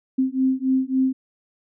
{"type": "beating tone pair", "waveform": "sine", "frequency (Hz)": [260.3, 263.9], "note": ["C4", "C4"], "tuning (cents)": [-9, 15], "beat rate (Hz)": 3.6, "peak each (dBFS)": [-21, -21], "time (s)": [0.18, 1.13], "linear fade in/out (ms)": 10, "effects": []}